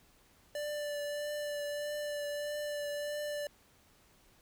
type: tone with vibrato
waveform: square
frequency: 587.3 Hz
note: D5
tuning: in tune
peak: -36 dBFS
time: 0.55-3.47 s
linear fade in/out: 2 ms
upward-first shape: triangle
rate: 1.6 Hz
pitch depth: 18 cents each way
effects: pink hiss -65 dBFS RMS until 4.41 s